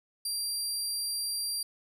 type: tone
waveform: 25% pulse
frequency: 4734 Hz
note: D8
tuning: 13 cents sharp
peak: -26 dBFS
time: 0.25-1.63 s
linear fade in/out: 5 ms
effects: none